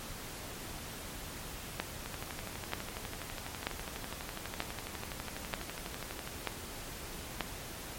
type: two click trains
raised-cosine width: 0.3 ms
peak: -15 / -23 dBFS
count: 7 / 52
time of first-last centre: 1.8-7.407 / 2.06-6.275 s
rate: 1.07 / 12.1 Hz
effects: pink hiss -44 dBFS RMS until 7.98 s + MP3 64 kbps